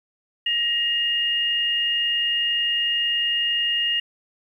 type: tone pair together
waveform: sine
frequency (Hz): 1888 / 2839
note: A#6 / F7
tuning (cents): +22 / +28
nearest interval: perfect fifth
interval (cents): 706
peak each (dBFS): -28 / -20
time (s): 0.46-4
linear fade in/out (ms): 5
effects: 9-bit